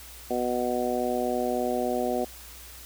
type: harmonic tone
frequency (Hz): 123.47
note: B2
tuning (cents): 0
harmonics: 2 / 3 / 4 / 5 / 6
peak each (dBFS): -31 / -31 / -31 / -31 / -31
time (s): 0.3-2.25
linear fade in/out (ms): 10
effects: added 60 Hz sine -48 dBFS peak until 2.85 s + white hiss -46 dBFS RMS until 2.85 s